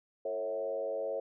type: tone with frequency modulation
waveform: sine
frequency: 547 Hz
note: C#5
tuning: 23 cents flat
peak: -32 dBFS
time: 0.25-1.2 s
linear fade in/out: 5 ms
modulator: 98.1 Hz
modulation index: 1.1
effects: none